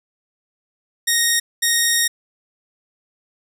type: tone bursts at uneven times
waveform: 10% pulse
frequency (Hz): 1864.7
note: A#6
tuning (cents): 0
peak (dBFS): -6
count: 2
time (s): 1.07-1.4 / 1.62-2.08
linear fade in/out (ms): 10
effects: none